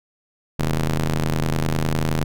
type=ring-modulated tone; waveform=sawtooth; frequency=79.7 Hz; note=D#2; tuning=42 cents sharp; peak=-12 dBFS; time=0.59-2.24 s; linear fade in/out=5 ms; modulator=64.5 Hz; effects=none